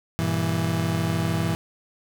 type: chord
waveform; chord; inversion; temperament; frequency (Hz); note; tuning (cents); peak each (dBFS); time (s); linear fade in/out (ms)
35% pulse; E diminished; first; just; 98.89 / 118.67 / 164.81; G2 / Bb2 / E3; +16 / +31 / 0; -26 / -27 / -23; 0.19-1.55; 0
effects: none